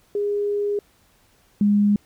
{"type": "tone pair in turn", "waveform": "sine", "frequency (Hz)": [409.7, 205.3], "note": ["G#4", "G#3"], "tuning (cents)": [-24, -20], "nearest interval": "octave", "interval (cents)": 1196, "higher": "first", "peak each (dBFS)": [-20, -14], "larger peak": "second", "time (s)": [[0.15, 0.79], [1.61, 1.96]], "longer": "first", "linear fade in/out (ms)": 2, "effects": ["pink hiss -59 dBFS RMS until 2.05 s"]}